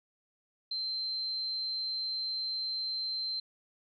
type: tone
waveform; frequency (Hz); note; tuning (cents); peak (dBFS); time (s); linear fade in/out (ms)
sine; 4116; C8; -29; -32; 0.71-3.4; 5
effects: none